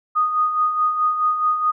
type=tone with tremolo; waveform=sine; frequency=1239 Hz; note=D#6; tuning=8 cents flat; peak=-14 dBFS; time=0.15-1.72 s; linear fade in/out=20 ms; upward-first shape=sine; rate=4.7 Hz; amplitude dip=55%; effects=none